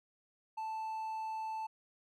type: tone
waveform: triangle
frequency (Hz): 880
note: A5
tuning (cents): 0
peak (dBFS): -35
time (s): 0.57-1.67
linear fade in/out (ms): 10
effects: none